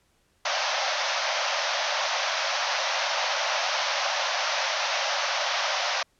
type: band-pass noise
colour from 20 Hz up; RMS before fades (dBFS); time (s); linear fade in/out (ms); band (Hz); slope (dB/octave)
pink; -27; 0.45-6.03; 5; 550 to 6200; 96
effects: pink hiss -67 dBFS RMS until 6.19 s + low-pass 11000 Hz 12 dB/octave